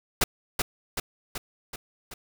pink noise with echo, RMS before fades -21 dBFS, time 0.21-0.24 s, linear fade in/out 5 ms, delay 380 ms, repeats 5, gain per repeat -4 dB, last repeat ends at 2.14 s, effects none

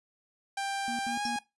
sawtooth tone with pitch glide, 790 to 825 Hz, G5 to G#5, +13 to -12 cents, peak -27 dBFS, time 0.57-1.39 s, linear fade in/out 5 ms, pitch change +75 cents, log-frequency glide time 1.05-1.22 s
triangle tone bursts, 237.4 Hz, A#3, 32 cents sharp, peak -34 dBFS, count 3, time 0.88-1.362 s, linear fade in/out 0 ms, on 110 ms, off 76 ms
sine tone with exponential decay, 5450 Hz, F8, 43 cents flat, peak -30 dBFS, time 1.25-1.34 s, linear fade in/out 5 ms, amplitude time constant 18 ms
effects noise-tail reverb RT60 0.2 s tail -19 dB re dry + resampled to 24000 Hz

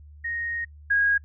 sine tone pair in turn, 1864.7 / 1640.8 Hz, A#6 / G#6, 0 / -21 cents, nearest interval major second, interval 221 cents, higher first, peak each -27 / -18 dBFS, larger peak second, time 0.24-0.65 / 0.9-1.18 s, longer first, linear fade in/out 10 ms, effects noise-tail reverb RT60 0.1 s tail -25 dB re dry + added 74 Hz sine -44 dBFS peak until 1.24 s

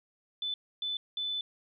sine tone bursts at uneven times, 3505 Hz, A7, 7 cents flat, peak -31 dBFS, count 3, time 0.42-0.54 / 0.82-0.97 / 1.17-1.41 s, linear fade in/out 2 ms, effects none

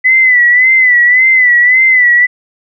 sine tone with vibrato, 2000 Hz, B6, 21 cents sharp, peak -4 dBFS, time 0.04-2.27 s, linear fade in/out 20 ms, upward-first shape sine, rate 1.8 Hz, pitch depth 69 cents each way, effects none

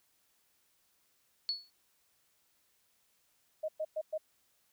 sine tone with exponential decay, 4404 Hz, C#8, 12 cents flat, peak -28 dBFS, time 1.49-1.7 s, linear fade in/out 0 ms, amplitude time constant 45 ms
sine tone bursts, 624 Hz, D#5, 5 cents sharp, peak -32 dBFS, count 4, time 3.63-4.18 s, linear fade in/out 10 ms, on 55 ms, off 110 ms
effects white hiss -73 dBFS RMS until 4.72 s

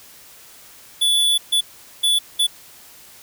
square tone bursts at uneven times, 3449 Hz, A7, 35 cents flat, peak -15 dBFS, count 4, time 1.01-1.38 / 1.52-1.61 / 2.03-2.19 / 2.39-2.47 s, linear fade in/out 10 ms, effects white hiss -45 dBFS RMS until 3.22 s

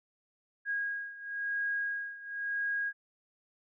sine beating tone pair, 1638 / 1638.97 Hz, G#6 / G#6, -24 / -23 cents, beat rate 0.97 Hz, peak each -34 / -37 dBFS, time 0.65-2.93 s, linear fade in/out 50 ms, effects none

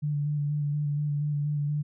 sine tone with vibrato, 146.83 Hz, D3, in tune, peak -25 dBFS, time 0.02-1.83 s, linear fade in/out 20 ms, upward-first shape square, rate 4.2 Hz, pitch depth 19 cents each way, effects none

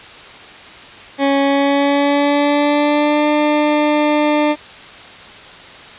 20% pulse tone with pitch glide, 277.2 to 298.8 Hz, C#4 to D4, 0 to +30 cents, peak -7 dBFS, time 1.18-4.56 s, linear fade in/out 50 ms, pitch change +130 cents, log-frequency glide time 1.4-3.26 s, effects white hiss -36 dBFS RMS until 5.98 s + resampled to 8000 Hz

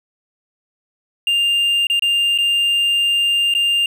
triangle tone with dropouts, 2800 Hz, F7, 4 cents sharp, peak -12 dBFS, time 1.27-3.86 s, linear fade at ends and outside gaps 2 ms, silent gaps 1.87-1.899 / 1.995-2.022 / 2.378-2.385 / 3.539-3.549 s, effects none

